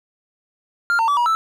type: tone with pitch steps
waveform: triangle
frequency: 1398 / 907 / 1150 / 960 / 1319 Hz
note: F6 / A#5 / D6 / B5 / E6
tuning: +1 / -48 / -37 / -49 / +1 cents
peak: -13 dBFS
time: 0.9-1.35 s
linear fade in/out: 0 ms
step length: 90 ms
effects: none

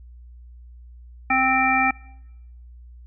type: harmonic tone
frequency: 261.6 Hz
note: C4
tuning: in tune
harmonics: 1 / 3 / 5 / 7 / 9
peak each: -26 / -21 / -24 / -26 / -21 dBFS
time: 1.3-1.91 s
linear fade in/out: 5 ms
effects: noise-tail reverb RT60 0.9 s tail -23 dB re dry + added 60 Hz sine -41 dBFS peak until 3.06 s

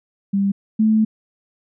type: tone pair in turn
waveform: sine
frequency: 198 / 218 Hz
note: G3 / A3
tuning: +18 / -16 cents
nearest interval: major second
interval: 166 cents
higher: second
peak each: -15 / -12 dBFS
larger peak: second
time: 0.33-0.52 / 0.79-1.05 s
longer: second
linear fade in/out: 10 ms
effects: none

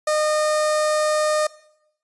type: tone with notch filter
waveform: sawtooth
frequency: 611 Hz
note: D#5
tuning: 32 cents flat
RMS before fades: -20 dBFS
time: 0.07-1.47 s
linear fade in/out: 5 ms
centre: 2900 Hz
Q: 1.3
effects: noise-tail reverb RT60 0.8 s tail -20 dB re dry + resampled to 24000 Hz

